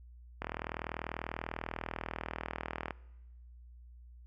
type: click train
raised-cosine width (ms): 0.5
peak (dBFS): -21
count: 101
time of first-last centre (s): 0.42-2.908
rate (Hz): 40.2
effects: noise-tail reverb RT60 1.0 s tail -22 dB re dry + added 60 Hz sine -51 dBFS peak until 4.26 s